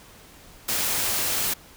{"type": "noise", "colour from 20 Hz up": "white", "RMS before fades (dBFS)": -25, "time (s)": [0.68, 1.54], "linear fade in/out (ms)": 10, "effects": ["pink hiss -49 dBFS RMS until 1.76 s"]}